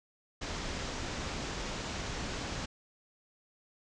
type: low-pass noise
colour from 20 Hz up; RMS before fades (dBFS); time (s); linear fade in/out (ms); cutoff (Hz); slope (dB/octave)
pink; -38; 0.41-2.66; 10; 7200; 48
effects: none